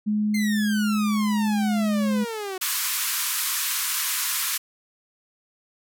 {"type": "tone", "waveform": "sine", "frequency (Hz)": 211, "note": "G#3", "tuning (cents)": 28, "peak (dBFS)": -20, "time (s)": [0.06, 2.25], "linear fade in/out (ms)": 20}
{"type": "exponential sweep", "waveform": "sawtooth", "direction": "down", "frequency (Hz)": [2120, 366.7], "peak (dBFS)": -25, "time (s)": [0.34, 2.58], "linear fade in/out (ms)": 5}
{"type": "band-pass noise", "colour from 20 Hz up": "white", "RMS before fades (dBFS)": -26, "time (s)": [2.61, 4.58], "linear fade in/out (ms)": 10, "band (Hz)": [960, 16000], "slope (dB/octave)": 96}
{"effects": []}